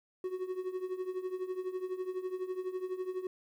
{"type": "tone with tremolo", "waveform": "triangle", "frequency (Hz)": 370, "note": "F#4", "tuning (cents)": 0, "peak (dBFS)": -29, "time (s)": [0.24, 3.27], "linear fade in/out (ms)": 2, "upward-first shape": "triangle", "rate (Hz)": 12, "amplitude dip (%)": 85, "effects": ["11-bit"]}